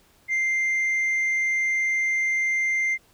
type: tone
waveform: sine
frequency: 2093 Hz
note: C7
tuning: in tune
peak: -18 dBFS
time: 0.28-2.98 s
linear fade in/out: 50 ms
effects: tanh soft clip ceiling -20 dBFS + pink hiss -59 dBFS RMS until 3.13 s